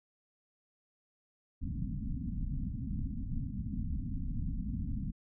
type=low-pass noise; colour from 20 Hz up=pink; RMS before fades=-36 dBFS; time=1.61-5.12 s; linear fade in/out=20 ms; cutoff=270 Hz; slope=96 dB/octave; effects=none